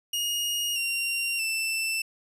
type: tone with pitch steps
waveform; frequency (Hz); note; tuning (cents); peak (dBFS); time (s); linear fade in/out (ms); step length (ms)
sawtooth; 2866 / 2762 / 2662; F7 / F7 / E7; +44 / -20 / +16; -23; 0.13-2.02; 5; 630
effects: resampled to 32000 Hz